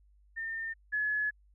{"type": "tone pair in turn", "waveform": "sine", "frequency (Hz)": [1810, 1702.5], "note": ["A6", "G#6"], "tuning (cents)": [48, 42], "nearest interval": "minor second", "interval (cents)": 106, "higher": "first", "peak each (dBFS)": [-34, -28], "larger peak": "second", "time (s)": [[0.36, 0.74], [0.92, 1.31]], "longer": "second", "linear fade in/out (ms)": 20, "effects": ["added 50 Hz sine -60 dBFS peak until 1.54 s"]}